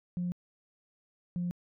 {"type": "tone pair in turn", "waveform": "sine", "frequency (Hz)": [177.1, 175.98], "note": ["F3", "F3"], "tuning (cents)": [24, 13], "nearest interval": "unison", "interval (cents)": 11, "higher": "first", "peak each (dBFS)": [-29, -29], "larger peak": "neither", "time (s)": [[0.17, 0.32], [1.36, 1.51]], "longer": "neither", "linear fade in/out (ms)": 0, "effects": ["tanh soft clip ceiling -26 dBFS"]}